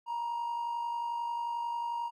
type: tone with amplitude modulation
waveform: triangle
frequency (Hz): 942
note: A#5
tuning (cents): +18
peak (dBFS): -27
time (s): 0.06-2.11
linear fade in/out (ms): 50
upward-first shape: sine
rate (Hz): 51.2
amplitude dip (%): 50
effects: tanh soft clip ceiling -26 dBFS